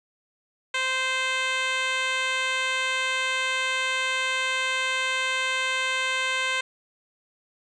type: tone with band-pass filter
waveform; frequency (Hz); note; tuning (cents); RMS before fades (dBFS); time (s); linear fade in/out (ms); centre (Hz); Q
10% pulse; 520; C5; -11; -26; 0.74-6.61; 5; 2600; 0.63
effects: resampled to 22050 Hz + 9-bit